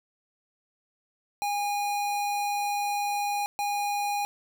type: tone bursts at uneven times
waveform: square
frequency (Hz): 818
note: G#5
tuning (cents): -26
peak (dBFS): -27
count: 2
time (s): 1.42-3.46 / 3.59-4.25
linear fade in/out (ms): 0
effects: none